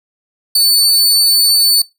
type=tone; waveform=sawtooth; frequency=4497 Hz; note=C#8; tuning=24 cents sharp; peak=-5 dBFS; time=0.55-1.82 s; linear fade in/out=5 ms; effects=noise-tail reverb RT60 0.2 s tail -20 dB re dry